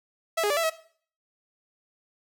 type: tone with pitch steps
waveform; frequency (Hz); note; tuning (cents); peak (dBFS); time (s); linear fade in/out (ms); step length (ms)
sawtooth; 657 / 413.5 / 582 / 664 / 642; E5 / G#4 / D5 / E5 / E5; -6 / -8 / -16 / +12 / -46; -19; 0.37-0.7; 10; 66
effects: noise-tail reverb RT60 0.5 s tail -17 dB re dry